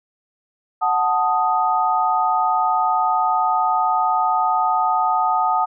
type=chord; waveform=sine; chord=D# diminished; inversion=first; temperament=equal; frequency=740 / 880 / 1244.5 Hz; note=F#5 / A5 / D#6; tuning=0 / 0 / 0 cents; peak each=-20 dBFS; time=0.81-5.66 s; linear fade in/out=20 ms; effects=none